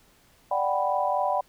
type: chord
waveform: sine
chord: G major seventh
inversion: second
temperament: equal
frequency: 587.3 / 740 / 784 / 987.8 Hz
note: D5 / F#5 / G5 / B5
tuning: 0 / 0 / 0 / 0 cents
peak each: -28 dBFS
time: 0.51-1.41 s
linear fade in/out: 5 ms
effects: pink hiss -60 dBFS RMS until 1.48 s